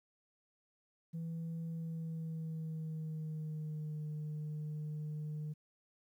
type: tone with pitch glide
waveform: sine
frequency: 164.81 to 152.01 Hz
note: E3 to D#3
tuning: 0 to -40 cents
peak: -36 dBFS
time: 1.13-5.54 s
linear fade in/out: 20 ms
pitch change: -140 cents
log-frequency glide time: 1.65-4.04 s
effects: tanh soft clip ceiling -37 dBFS + 12-bit